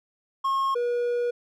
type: tone pair in turn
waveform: triangle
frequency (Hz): 1082 / 482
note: C#6 / B4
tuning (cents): -42 / -42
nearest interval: octave + major second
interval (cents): 1400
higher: first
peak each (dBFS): -20 / -21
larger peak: first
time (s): 0.44-0.75 / 0.75-1.31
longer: second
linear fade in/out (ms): 10
effects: none